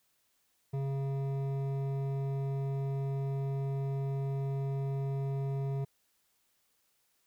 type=tone with hard clipping; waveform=sine; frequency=136.9 Hz; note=C#3; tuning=21 cents flat; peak=-33 dBFS; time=0.73-5.85 s; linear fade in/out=10 ms; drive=11 dB; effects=white hiss -74 dBFS RMS until 7.26 s